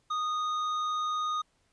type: tone with hard clipping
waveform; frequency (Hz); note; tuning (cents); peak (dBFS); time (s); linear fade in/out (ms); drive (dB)
triangle; 1237; D#6; -10; -30; 0.1-1.42; 10; 11
effects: pink hiss -71 dBFS RMS until 1.72 s + resampled to 22050 Hz